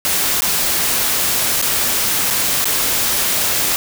white noise with dropouts, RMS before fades -17 dBFS, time 0.05-3.76 s, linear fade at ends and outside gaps 0 ms, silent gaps 0.407-0.42 / 1.615-1.624 / 2.303-2.308 / 2.644-2.655 s, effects none

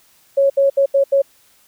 sine tone bursts at uneven times, 552 Hz, C#5, 7 cents flat, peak -10 dBFS, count 5, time 0.37-0.5 / 0.57-0.7 / 0.77-0.86 / 0.94-1.04 / 1.12-1.22 s, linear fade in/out 10 ms, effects white hiss -54 dBFS RMS until 1.67 s

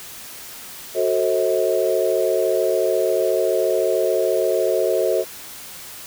sine chord, F# diminished seventh, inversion none, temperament just, 370 / 444 / 532.8 / 639.4 Hz, F#4 / A4 / C5 / Eb5, 0 / +16 / +31 / +47 cents, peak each -22 dBFS, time 0.94-5.25 s, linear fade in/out 50 ms, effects white hiss -37 dBFS RMS until 6.06 s

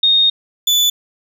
sine / 35% pulse tone pair in turn, 3700 / 3481 Hz, A#7 / A7, -14 / -19 cents, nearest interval minor second, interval 105 cents, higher first, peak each -9 dBFS, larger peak neither, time 0.03-0.3 / 0.67-0.9 s, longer first, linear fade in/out 5 ms, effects none

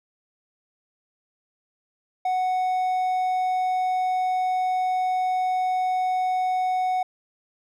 triangle tone, 740 Hz, F#5, in tune, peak -19 dBFS, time 2.25-7.03 s, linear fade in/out 5 ms, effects none

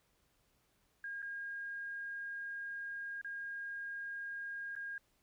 sine tone with dropouts, 1622 Hz, G#6, 41 cents flat, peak -40 dBFS, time 1.04-4.98 s, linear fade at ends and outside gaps 2 ms, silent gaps 1.22-1.226 / 3.214-3.246 / 4.753-4.763 s, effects pink hiss -75 dBFS RMS until 5.22 s

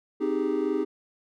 triangle chord, Ab major seventh, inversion first, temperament equal, 261.6 / 311.1 / 392 / 415.3 Hz, C4 / Eb4 / G4 / Ab4, 0 / 0 / 0 / 0 cents, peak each -30 / -26 / -26 / -28 dBFS, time 0.2-0.85 s, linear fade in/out 20 ms, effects tanh soft clip ceiling -12 dBFS

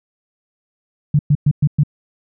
sine tone bursts, 146.83 Hz, D3, in tune, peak -9 dBFS, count 5, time 1.14-1.835 s, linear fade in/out 5 ms, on 51 ms, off 110 ms, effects none

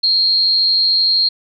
sine tone with amplitude modulation, 4231 Hz, C8, 19 cents sharp, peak -9 dBFS, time 0.03-1.29 s, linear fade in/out 10 ms, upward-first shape sine, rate 250 Hz, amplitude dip 45%, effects none

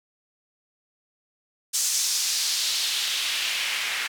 white noise with band-pass filter sweep, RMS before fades -26 dBFS, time 1.73-4.08 s, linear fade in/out 20 ms, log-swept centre 6800 to 2100 Hz, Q 1.7, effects none

